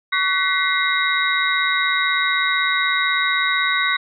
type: tone cluster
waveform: sine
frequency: 1127 / 1503 / 1946 / 2102 / 3807 Hz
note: C#6 / F#6 / B6 / C7 / A#7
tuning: +28 / +27 / -26 / +7 / +36 cents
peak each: -23 dBFS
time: 0.12-3.97 s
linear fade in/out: 10 ms
effects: none